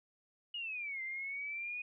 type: exponential two-way sweep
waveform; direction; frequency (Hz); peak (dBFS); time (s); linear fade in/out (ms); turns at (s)
sine; down then up; 2909 to 2071 to 2486; -38; 0.54-1.82; 5; 1.02
effects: none